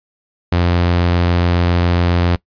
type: tone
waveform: sawtooth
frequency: 87.31 Hz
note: F2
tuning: in tune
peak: -8 dBFS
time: 0.52-2.36 s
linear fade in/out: 5 ms
effects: noise-tail reverb RT60 0.1 s tail -21 dB re dry + resampled to 11025 Hz